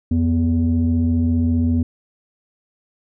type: tone pair together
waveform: sine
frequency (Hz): 86.6 / 244.9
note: F2 / B3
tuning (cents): -14 / -14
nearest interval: octave + tritone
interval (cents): 1800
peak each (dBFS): -16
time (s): 0.11-1.83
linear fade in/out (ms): 5
effects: tanh soft clip ceiling -10 dBFS